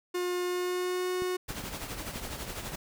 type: tone with pitch glide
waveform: 45% pulse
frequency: 358.1 to 364.8 Hz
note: F4 to F#4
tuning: +43 to -24 cents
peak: -29 dBFS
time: 0.14-1.37 s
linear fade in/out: 10 ms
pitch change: +33 cents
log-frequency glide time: 0.44-1.1 s
type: clicks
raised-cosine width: 3 ms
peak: -28 dBFS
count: 4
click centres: 1.221 / 1.506 / 1.64 / 2.159 s
type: noise with tremolo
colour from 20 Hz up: pink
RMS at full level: -36 dBFS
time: 1.48-2.76 s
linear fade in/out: 10 ms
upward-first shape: triangle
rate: 12 Hz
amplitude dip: 60%
effects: none